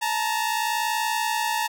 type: tone pair together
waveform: sawtooth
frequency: 870.4 / 931 Hz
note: A5 / A#5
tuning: -19 / -2 cents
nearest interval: minor second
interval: 117 cents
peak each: -22 dBFS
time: 0.01-1.68 s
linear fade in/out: 20 ms
effects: none